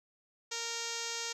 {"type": "tone with low-pass filter", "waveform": "5% pulse", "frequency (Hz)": 463.5, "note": "A#4", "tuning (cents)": -10, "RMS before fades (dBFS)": -38, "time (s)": [0.51, 1.33], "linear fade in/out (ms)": 10, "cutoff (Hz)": 6900, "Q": 3.3, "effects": []}